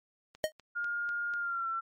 click train, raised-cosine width 0.2 ms, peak -33 dBFS, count 5, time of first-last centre 0.35-1.338 s, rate 4.05 Hz
square tone with exponential decay, 622.3 Hz, D#5, in tune, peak -23 dBFS, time 0.44-0.52 s, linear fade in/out 0 ms, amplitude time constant 17 ms
sine tone with pitch glide, 1416 to 1348.2 Hz, F6 to E6, +23 to +39 cents, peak -31 dBFS, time 0.75-1.81 s, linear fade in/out 20 ms, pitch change -84 cents, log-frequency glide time 1.37-1.69 s
effects MP3 64 kbps

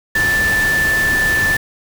sine tone in noise, 1760 Hz, A6, in tune, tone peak -13 dBFS, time 0.15-1.57 s, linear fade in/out 5 ms, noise pink, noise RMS -23 dBFS, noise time 0.15-1.57 s, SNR +7 dB, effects none

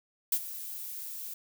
violet noise with ADSR envelope, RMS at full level -25 dBFS, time 0.32-1.34 s, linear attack 5 ms, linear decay 64 ms, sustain -15 dB, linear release 6 ms, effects none

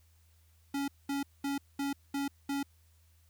square tone bursts, 279.6 Hz, C#4, 15 cents sharp, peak -32 dBFS, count 6, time 0.74-2.63 s, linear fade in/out 5 ms, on 140 ms, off 210 ms, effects added 81 Hz sine -62 dBFS peak until 3.29 s + white hiss -71 dBFS RMS until 3.29 s

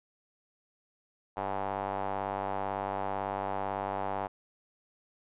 square tone with band-pass filter, 49 Hz, G1, in tune, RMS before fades -34 dBFS, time 1.36-4.28 s, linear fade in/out 20 ms, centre 810 Hz, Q 2.9, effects resampled to 8000 Hz

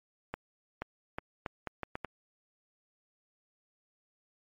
accelerating click train, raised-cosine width 0.5 ms, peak -20 dBFS, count 8, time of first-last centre 0.34-2.047 s, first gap 480 ms, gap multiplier 0.76, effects MP3 64 kbps

